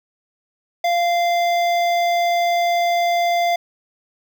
square tone with notch filter, 693 Hz, F5, 14 cents flat, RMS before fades -18 dBFS, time 0.84-3.56 s, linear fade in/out 5 ms, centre 9700 Hz, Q 0.53, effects none

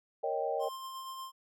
sine chord, Eb dominant seventh, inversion second, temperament equal, 466.2 / 554.4 / 622.3 / 784 Hz, Bb4 / Db5 / Eb5 / G5, 0 / 0 / 0 / 0 cents, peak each -36 dBFS, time 0.23-0.69 s, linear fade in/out 10 ms
square tone with tremolo, 1053 Hz, C6, 11 cents sharp, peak -40 dBFS, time 0.59-1.32 s, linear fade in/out 50 ms, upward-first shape sine, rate 8.4 Hz, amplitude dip 30%
effects none

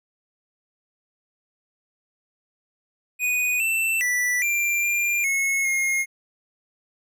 square tone with pitch steps, 2479 / 2672 / 1969 / 2373 / 2393 / 2182 / 2144 Hz, D#7 / E7 / B6 / D7 / D7 / C#7 / C7, -7 / +23 / -6 / +17 / +32 / -28 / +42 cents, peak -21 dBFS, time 3.19-6.06 s, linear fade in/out 50 ms, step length 410 ms, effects none

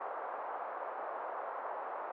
pink band-pass noise, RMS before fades -41 dBFS, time 0-2.12 s, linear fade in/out 10 ms, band 580 to 1200 Hz, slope 24 dB/octave, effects none

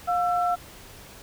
sine tone pair together, 709 / 1339.7 Hz, F5 / E6, +26 / +28 cents, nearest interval major seventh, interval 1102 cents, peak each -22 / -27 dBFS, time 0.07-0.56 s, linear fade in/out 20 ms, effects pink hiss -46 dBFS RMS until 1.22 s

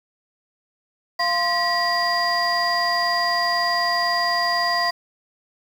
sine tone cluster, 693 / 1043 / 1925 / 4807 Hz, F5 / C6 / B6 / D8, -14 / -6 / -45 / +39 cents, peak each -23 dBFS, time 1.19-4.91 s, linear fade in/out 10 ms, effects tanh soft clip ceiling -12 dBFS + 7-bit

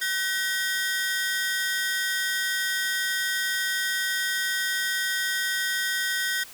sawtooth ring-modulated tone, 1708 Hz, G#6, 48 cents sharp, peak -18 dBFS, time 0.01-6.44 s, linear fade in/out 10 ms, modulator 190 Hz, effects white hiss -45 dBFS RMS until 6.53 s

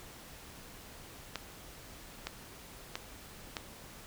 clicks, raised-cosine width 0.2 ms, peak -18 dBFS, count 4, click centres 1.357 / 2.27 / 2.955 / 3.568 s, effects pink hiss -51 dBFS RMS until 4.06 s

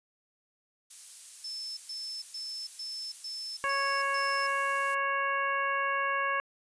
violet noise, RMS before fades -41 dBFS, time 0.9-4.95 s, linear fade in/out 10 ms
sine tone bursts, 5274 Hz, E8, in tune, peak -36 dBFS, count 7, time 1.44-4.47 s, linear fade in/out 5 ms, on 330 ms, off 120 ms
harmonic tone, 553 Hz, C#5, 4 cents flat, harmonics 1 / 2 / 3 / 4 / 5, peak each -37 / -30 / -32 / -37 / -40 dBFS, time 3.64-6.4 s, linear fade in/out 0 ms
effects resampled to 22050 Hz

